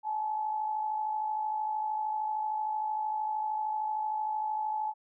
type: tone with amplitude modulation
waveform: sine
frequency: 860 Hz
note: A5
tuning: 40 cents flat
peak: -27 dBFS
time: 0.03-4.94 s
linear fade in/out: 50 ms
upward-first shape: sine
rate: 53.1 Hz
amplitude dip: 50%
effects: none